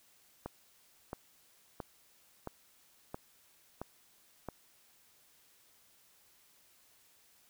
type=click train; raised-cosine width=1 ms; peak=-25 dBFS; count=7; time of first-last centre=0.46-4.487 s; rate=1.49 Hz; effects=white hiss -66 dBFS RMS until 7.49 s